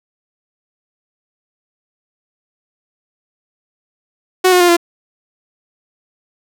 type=tone with pitch steps; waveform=sawtooth; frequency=370 / 360.9 / 352.1 / 343.4 Hz; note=F#4 / F#4 / F4 / F4; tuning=0 / -43 / +14 / -29 cents; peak=-4 dBFS; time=4.44-4.768 s; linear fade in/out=10 ms; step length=82 ms; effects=none